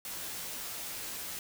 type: noise with comb filter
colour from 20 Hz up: white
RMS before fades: -40 dBFS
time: 0.05-1.39 s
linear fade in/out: 2 ms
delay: 14 ms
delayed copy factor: -0.6
effects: none